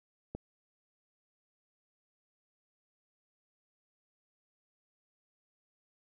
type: click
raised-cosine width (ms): 2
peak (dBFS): -25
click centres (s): 0.35
effects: none